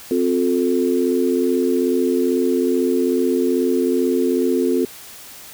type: chord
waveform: sine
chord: F major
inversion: second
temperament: equal with one note detuned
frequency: 261.6 / 357.6 / 440 Hz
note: C4 / F4 / A4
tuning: 0 / +41 / 0 cents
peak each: -19 / -19 / -21 dBFS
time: 0.11-4.85 s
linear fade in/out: 2 ms
effects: white hiss -39 dBFS RMS until 5.53 s